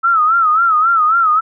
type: tone with vibrato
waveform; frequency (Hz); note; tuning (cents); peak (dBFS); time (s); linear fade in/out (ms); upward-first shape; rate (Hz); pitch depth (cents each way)
sine; 1303; E6; -20; -9; 0.03-1.41; 20; sine; 3.7; 110
effects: none